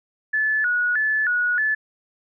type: tone with vibrato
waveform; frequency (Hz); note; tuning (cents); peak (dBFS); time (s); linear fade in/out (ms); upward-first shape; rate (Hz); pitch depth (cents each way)
sine; 1590; G6; +24; -18; 0.33-1.75; 10; square; 1.6; 150
effects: none